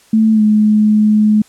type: tone with pitch glide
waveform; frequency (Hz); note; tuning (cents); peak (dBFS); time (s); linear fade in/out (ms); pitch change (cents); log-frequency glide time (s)
sine; 220 to 212.8; A3 to G#3; 0 to +42; -7; 0.13-1.42; 5; -58; 0.33-0.42
effects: white hiss -48 dBFS RMS until 1.48 s + low-pass 10000 Hz 12 dB/octave